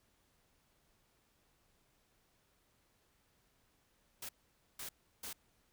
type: noise bursts at uneven times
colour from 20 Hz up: white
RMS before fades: -45 dBFS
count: 3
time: 4.22-4.29 / 4.79-4.89 / 5.23-5.33 s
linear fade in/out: 5 ms
effects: pink hiss -74 dBFS RMS until 5.72 s